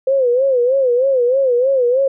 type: tone with vibrato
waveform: sine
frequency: 513 Hz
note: C5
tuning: 34 cents flat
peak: -11 dBFS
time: 0.07-2.08 s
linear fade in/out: 5 ms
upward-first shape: sine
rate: 3.2 Hz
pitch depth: 120 cents each way
effects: none